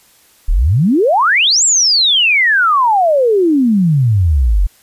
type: exponential two-way sweep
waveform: sine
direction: up then down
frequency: 32.06 to 7810 to 42.36 Hz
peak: -8 dBFS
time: 0.48-4.67 s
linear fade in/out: 10 ms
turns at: 1.64 s
effects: white hiss -49 dBFS RMS until 4.82 s + resampled to 32000 Hz